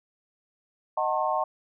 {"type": "chord", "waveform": "sine", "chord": "D# diminished seventh", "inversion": "none", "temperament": "just", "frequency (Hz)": [622.3, 746.7, 896, 1075.3], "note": ["D#5", "F#5", "A5", "C6"], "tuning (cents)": [0, 16, 31, 47], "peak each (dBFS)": -29, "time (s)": [0.97, 1.44], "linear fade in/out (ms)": 5, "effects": []}